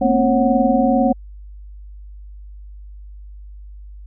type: tone cluster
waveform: sine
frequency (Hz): 225.8 / 247.5 / 267.6 / 545 / 740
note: A3 / B3 / C4 / C#5 / F#5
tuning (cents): +45 / +4 / +39 / -29 / 0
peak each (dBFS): -19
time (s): 0.01-1.13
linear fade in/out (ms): 10
effects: added 50 Hz sine -34 dBFS peak until 4.06 s